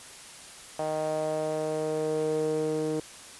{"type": "tone with band-pass filter sweep", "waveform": "sawtooth", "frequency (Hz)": 155.4, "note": "D#3", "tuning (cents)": -2, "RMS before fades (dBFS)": -29, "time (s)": [0.79, 3], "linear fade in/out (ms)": 2, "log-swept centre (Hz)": [680, 400], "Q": 4.5, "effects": ["white hiss -46 dBFS RMS until 3.39 s", "resampled to 24000 Hz"]}